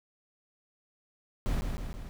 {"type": "noise with echo", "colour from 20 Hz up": "brown", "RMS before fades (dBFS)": -29, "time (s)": [1.46, 1.61], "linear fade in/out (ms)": 0, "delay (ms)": 160, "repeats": 3, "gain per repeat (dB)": -4, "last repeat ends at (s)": 2.09, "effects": []}